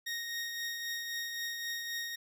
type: tone with tremolo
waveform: 20% pulse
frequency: 1864.7 Hz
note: A#6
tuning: in tune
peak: -29 dBFS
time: 0.06-2.16 s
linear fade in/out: 10 ms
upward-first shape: triangle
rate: 3.8 Hz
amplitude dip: 40%
effects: none

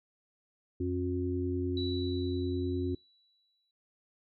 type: harmonic tone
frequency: 90 Hz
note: F#2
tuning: 47 cents flat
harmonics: 1 / 3 / 4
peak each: -34 / -34 / -34 dBFS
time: 0.8-2.95 s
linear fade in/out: 5 ms
type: tone with exponential decay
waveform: sine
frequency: 3934 Hz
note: B7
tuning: 7 cents flat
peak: -37 dBFS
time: 1.77-3.71 s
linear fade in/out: 2 ms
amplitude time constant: 420 ms
effects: noise-tail reverb RT60 0.2 s tail -26 dB re dry

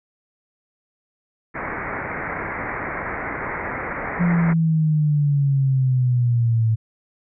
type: low-pass noise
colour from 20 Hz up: white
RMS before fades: -28 dBFS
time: 1.54-4.54 s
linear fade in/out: 20 ms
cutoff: 2200 Hz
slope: 96 dB/octave
type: exponential sweep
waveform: sine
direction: down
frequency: 175.8 to 110.5 Hz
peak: -15 dBFS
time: 4.19-6.76 s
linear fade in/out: 20 ms
effects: none

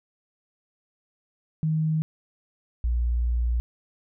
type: tone pair in turn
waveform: sine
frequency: 157.2 / 59.41 Hz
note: D#3 / A#1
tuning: +18 / +34 cents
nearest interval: octave + perfect fourth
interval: 1684 cents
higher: first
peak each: -21 dBFS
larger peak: neither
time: 1.63-2.02 / 2.84-3.6 s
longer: second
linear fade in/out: 0 ms
effects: none

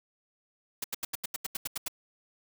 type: noise bursts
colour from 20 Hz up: white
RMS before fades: -33 dBFS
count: 11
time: 0.82-1.882 s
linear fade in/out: 5 ms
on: 22 ms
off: 82 ms
effects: none

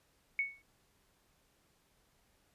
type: tone with exponential decay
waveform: sine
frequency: 2217 Hz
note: C#7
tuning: in tune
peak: -27 dBFS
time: 0.39-0.62 s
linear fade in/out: 1 ms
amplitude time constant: 50 ms
effects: pink hiss -72 dBFS RMS until 2.54 s + resampled to 32000 Hz

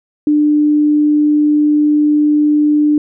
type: tone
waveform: sine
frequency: 298.3 Hz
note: D4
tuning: 27 cents sharp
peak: -8 dBFS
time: 0.27-2.98 s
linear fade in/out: 2 ms
effects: none

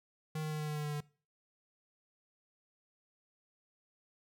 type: tone with pitch steps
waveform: square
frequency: 155.56 / 154.4 / 153.24 / 152.09 / 150.96 / 149.83 / 148.71 / 147.59 Hz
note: D#3 / D#3 / D#3 / D#3 / D3 / D3 / D3 / D3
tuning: 0 / -13 / -26 / -39 / +48 / +35 / +22 / +9 cents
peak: -36 dBFS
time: 0.35-1.006 s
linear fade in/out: 5 ms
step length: 82 ms
effects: noise-tail reverb RT60 0.4 s tail -22 dB re dry

